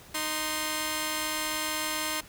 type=tone pair together; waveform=5% pulse; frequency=309.9 / 1046.5 Hz; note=D#4 / C6; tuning=-7 / 0 cents; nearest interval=octave + major sixth; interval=2107 cents; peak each=-20 dBFS; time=0.14-2.21 s; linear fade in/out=10 ms; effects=pink hiss -51 dBFS RMS until 2.28 s